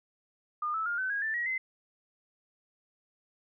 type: tone with pitch steps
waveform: sine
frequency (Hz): 1215 / 1309.7 / 1411.9 / 1522 / 1640.7 / 1768.6 / 1906.5 / 2055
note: D#6 / E6 / F6 / F#6 / G#6 / A6 / A#6 / C7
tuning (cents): -42 / -12 / +18 / +48 / -22 / +8 / +38 / -32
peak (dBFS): -29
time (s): 0.62-1.58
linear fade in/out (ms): 5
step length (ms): 120
effects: none